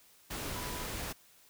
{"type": "tone in noise", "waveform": "sine", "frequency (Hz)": 987.8, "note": "B5", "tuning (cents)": 0, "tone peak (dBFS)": -46, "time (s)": [0.55, 0.84], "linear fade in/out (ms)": 10, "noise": "pink", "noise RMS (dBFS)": -39, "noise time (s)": [0.3, 1.13], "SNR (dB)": -10, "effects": ["white hiss -62 dBFS RMS until 1.49 s"]}